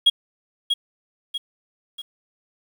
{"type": "tone with echo", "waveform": "triangle", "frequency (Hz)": 3290, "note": "G#7", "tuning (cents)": -17, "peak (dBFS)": -8, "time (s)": [0.06, 0.1], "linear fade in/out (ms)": 10, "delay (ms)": 640, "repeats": 3, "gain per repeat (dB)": -7, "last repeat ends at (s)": 2.02, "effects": ["tanh soft clip ceiling -6 dBFS", "8-bit"]}